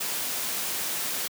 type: noise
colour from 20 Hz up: white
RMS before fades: -30 dBFS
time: 0-1.28 s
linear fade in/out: 10 ms
effects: high-pass 150 Hz 12 dB/octave